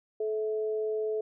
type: tone pair together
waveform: sine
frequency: 432.3 / 652.2 Hz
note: A4 / E5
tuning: -31 / -19 cents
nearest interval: perfect fifth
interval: 712 cents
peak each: -28 / -39 dBFS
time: 0.2-1.21 s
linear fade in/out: 5 ms
effects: none